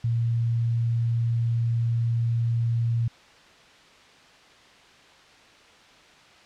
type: tone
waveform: sine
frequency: 116.54 Hz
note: A#2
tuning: in tune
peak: -21 dBFS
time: 0.04-3.08 s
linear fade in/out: 5 ms
effects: white hiss -52 dBFS RMS until 6.45 s + low-pass 4000 Hz 12 dB/octave